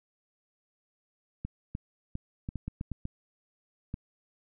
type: clicks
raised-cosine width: 5 ms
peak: -22 dBFS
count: 10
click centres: 1.45 / 1.751 / 2.154 / 2.489 / 2.557 / 2.68 / 2.811 / 2.917 / 3.054 / 3.941 s
effects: none